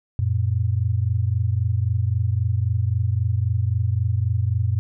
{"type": "tone pair together", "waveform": "sine", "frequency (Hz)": [91.43, 115.2], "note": ["F#2", "A#2"], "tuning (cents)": [-20, -20], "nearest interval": "major third", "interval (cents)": 400, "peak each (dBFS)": -21, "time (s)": [0.19, 4.79], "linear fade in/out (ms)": 0, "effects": []}